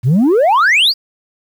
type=exponential sweep; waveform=sine; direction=up; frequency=110.8 to 4978 Hz; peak=-5 dBFS; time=0.03-0.94 s; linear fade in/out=50 ms; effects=tanh soft clip ceiling -7 dBFS + 7-bit